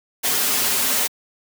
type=noise with comb filter; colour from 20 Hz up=white; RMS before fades=-20 dBFS; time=0.23-1.08 s; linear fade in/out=20 ms; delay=6 ms; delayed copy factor=-0.75; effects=high-pass 150 Hz 12 dB/octave